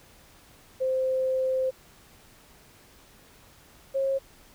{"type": "tone pair in turn", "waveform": "sine", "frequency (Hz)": [521, 540.7], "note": ["C5", "C#5"], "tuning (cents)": [-7, -43], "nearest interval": "minor second", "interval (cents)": 64, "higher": "second", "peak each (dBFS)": -23, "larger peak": "neither", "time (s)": [[0.8, 1.71], [3.94, 4.19]], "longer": "first", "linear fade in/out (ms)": 20, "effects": ["pink hiss -55 dBFS RMS until 4.54 s"]}